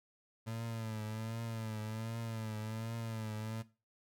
30% pulse tone with vibrato, 111.4 Hz, A2, 22 cents sharp, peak -36 dBFS, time 0.46-3.63 s, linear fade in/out 20 ms, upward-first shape triangle, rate 1.3 Hz, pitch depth 69 cents each way, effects noise-tail reverb RT60 0.3 s tail -17 dB re dry

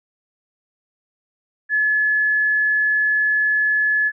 sine tone, 1712 Hz, A6, 48 cents flat, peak -15 dBFS, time 1.69-4.12 s, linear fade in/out 50 ms, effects none

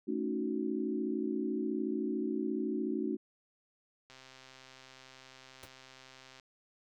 sine chord, D# half-diminished seventh, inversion second, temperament equal, 220 / 277.2 / 311.1 / 370 Hz, A3 / C#4 / D#4 / F#4, 0 / 0 / 0 / 0 cents, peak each -37 dBFS, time 0.07-3.17 s, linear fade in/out 20 ms
click train, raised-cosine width 0.2 ms, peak -36 dBFS, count 302, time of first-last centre 4.1-6.398 s, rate 131 Hz
pink noise with exponential decay, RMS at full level -43 dBFS, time 5.63-5.71 s, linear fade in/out 2 ms, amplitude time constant 16 ms
effects none

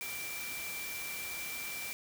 sine tone in noise, 2349 Hz, D7, in tune, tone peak -41 dBFS, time 0.01-1.93 s, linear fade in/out 0 ms, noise white, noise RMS -42 dBFS, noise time 0.01-1.93 s, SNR -2 dB, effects none

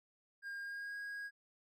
triangle tone with pitch glide, 1613 to 1642.1 Hz, G6 to G#6, +49 to -20 cents, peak -40 dBFS, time 0.42-1.31 s, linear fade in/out 50 ms, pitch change +31 cents, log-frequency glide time 0.61-0.97 s, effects none

